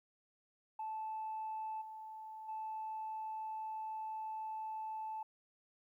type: tone with level steps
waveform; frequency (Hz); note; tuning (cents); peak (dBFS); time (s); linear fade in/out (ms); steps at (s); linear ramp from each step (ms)
sine; 874; A5; -12; -38 / -46 / -39; 0.79-5.23; 5; 1.81 / 2.48; 10
effects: tanh soft clip ceiling -35 dBFS + 13-bit